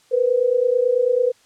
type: tone pair together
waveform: sine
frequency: 475.7 / 504.8 Hz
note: A#4 / B4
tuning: +35 / +38 cents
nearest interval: minor second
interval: 103 cents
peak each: -19 / -17 dBFS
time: 0.11-1.32 s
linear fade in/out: 20 ms
effects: white hiss -56 dBFS RMS until 1.45 s + low-pass 8000 Hz 12 dB/octave